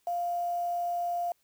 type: tone with quantisation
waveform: sine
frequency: 698.5 Hz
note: F5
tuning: in tune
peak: -28 dBFS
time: 0.07-1.32 s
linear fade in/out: 2 ms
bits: 8
effects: white hiss -72 dBFS RMS until 1.43 s